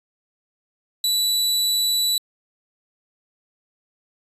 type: tone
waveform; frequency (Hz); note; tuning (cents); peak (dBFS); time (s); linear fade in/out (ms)
sawtooth; 3951; B7; 0; -15; 1.04-2.18; 2
effects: resampled to 32000 Hz